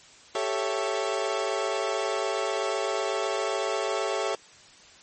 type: chord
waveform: 30% pulse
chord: A dominant seventh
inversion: third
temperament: equal with one note detuned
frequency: 392 / 440 / 554.4 / 661.9 Hz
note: G4 / A4 / C#5 / E5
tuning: 0 / 0 / 0 / +7 cents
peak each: -29 dBFS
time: 0.35-4.35 s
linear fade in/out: 2 ms
effects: white hiss -52 dBFS RMS until 5.02 s + MP3 32 kbps